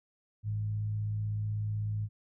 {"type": "tone with frequency modulation", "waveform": "sine", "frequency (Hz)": 105.3, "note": "G#2", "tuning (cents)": 24, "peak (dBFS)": -30, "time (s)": [0.43, 2.09], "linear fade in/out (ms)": 50, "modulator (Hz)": 56.1, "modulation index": 0.26, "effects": []}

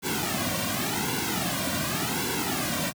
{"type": "noise with flanger", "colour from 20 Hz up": "pink", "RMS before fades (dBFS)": -28, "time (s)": [0.02, 2.93], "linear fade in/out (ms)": 50, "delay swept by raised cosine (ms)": [1.6, 2.37], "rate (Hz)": 0.89, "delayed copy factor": -0.9, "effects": ["high-pass 100 Hz 12 dB/octave"]}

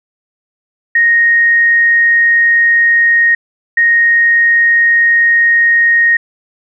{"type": "tone pair in turn", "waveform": "sine", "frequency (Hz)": [1864.7, 1864.7], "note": ["A#6", "A#6"], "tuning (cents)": [0, 0], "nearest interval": "unison", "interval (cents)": 0, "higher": "neither", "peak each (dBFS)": -6, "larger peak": "neither", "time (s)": [[0.95, 3.35], [3.77, 6.17]], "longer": "neither", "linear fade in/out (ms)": 5, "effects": []}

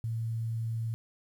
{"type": "tone with quantisation", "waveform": "sine", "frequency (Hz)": 113.7, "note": "A#2", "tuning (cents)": -43, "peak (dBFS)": -30, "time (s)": [0.04, 0.94], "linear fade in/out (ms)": 0, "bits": 10, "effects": []}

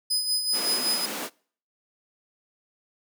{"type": "tone with tremolo", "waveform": "sawtooth", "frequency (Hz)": 5010, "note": "D#8", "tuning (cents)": 11, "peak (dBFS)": -19, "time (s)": [0.1, 1.06], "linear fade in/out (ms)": 10, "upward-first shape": "sine", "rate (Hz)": 5.3, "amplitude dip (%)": 55}
{"type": "high-pass noise", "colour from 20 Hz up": "pink", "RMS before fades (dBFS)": -33, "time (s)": [0.52, 1.3], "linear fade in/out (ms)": 50, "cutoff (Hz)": 200, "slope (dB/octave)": 48}
{"effects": ["noise-tail reverb RT60 0.5 s tail -25 dB re dry"]}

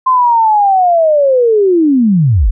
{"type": "linear sweep", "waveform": "sine", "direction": "down", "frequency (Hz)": [1047, 34.62], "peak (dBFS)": -6, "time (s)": [0.06, 2.51], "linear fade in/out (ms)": 10, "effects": []}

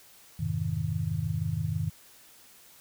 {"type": "chord", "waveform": "sine", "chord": "F minor seventh", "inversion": "none", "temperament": "just", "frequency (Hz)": [87.31, 104.77, 130.96, 157.15], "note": ["F2", "Ab2", "C3", "Eb3"], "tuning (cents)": [0, 16, 2, 18], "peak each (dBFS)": [-35, -32, -35, -31], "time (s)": [0.39, 1.9], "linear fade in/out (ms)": 10, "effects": ["white hiss -55 dBFS RMS until 2.8 s"]}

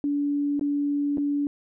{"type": "tone with dropouts", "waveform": "sine", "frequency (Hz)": 287.5, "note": "D4", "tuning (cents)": -37, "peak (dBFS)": -22, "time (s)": [0.04, 1.47], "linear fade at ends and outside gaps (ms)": 1, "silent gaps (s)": [[0.595, 0.611], [1.173, 1.181]], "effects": []}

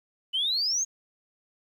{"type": "exponential sweep", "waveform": "sine", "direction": "up", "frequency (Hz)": [2960, 6670], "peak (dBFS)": -23, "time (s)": [0.33, 0.85], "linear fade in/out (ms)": 20, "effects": ["tanh soft clip ceiling -19 dBFS", "10-bit"]}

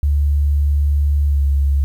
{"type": "tone with pitch glide", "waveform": "sine", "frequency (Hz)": [72.2, 70.02], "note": ["D2", "C#2"], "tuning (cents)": [-29, 18], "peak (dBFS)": -12, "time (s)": [0.03, 1.84], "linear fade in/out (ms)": 0, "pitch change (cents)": -53, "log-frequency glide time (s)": [1.27, 1.42], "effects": ["8-bit"]}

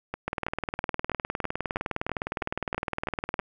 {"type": "two click trains", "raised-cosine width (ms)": 0.5, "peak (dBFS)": [-16, -13], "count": [11, 62], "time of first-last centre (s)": [[0.14, 3.397], [0.28, 3.392]], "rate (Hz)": [3.07, 19.6], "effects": []}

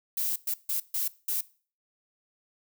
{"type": "noise bursts at uneven times", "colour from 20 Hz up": "violet", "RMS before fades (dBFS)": -29, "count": 5, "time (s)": [[0.17, 0.36], [0.47, 0.54], [0.69, 0.8], [0.94, 1.08], [1.28, 1.41]], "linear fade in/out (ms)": 5, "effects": ["noise-tail reverb RT60 0.4 s tail -20 dB re dry"]}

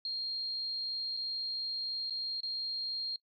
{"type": "tone with dropouts", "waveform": "sine", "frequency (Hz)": 4221, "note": "C8", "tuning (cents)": 14, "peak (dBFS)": -33, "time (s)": [0.05, 3.16], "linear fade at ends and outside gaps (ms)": 2, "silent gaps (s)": [[1.168, 1.172], [2.098, 2.106], [2.405, 2.432]], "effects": ["noise-tail reverb RT60 0.1 s tail -23 dB re dry"]}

